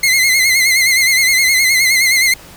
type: tone with vibrato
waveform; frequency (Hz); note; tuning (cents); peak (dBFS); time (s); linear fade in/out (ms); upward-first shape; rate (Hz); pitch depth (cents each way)
sawtooth; 2093; C7; 0; -6; 0.03-2.34; 5; sine; 9.6; 66
effects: pink hiss -38 dBFS RMS until 2.56 s